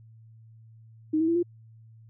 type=tone with pitch steps; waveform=sine; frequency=311.1 / 323 / 335.4 / 348.2 Hz; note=D#4 / E4 / E4 / F4; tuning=0 / -35 / +30 / -5 cents; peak=-21 dBFS; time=1.13-1.43 s; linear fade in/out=10 ms; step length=75 ms; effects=added 112 Hz sine -49 dBFS peak until 2.09 s